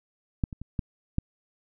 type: clicks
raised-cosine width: 5 ms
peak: -12 / -25 / -25 / -15 / -12 dBFS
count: 5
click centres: 0.438 / 0.528 / 0.616 / 0.792 / 1.184 s
effects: none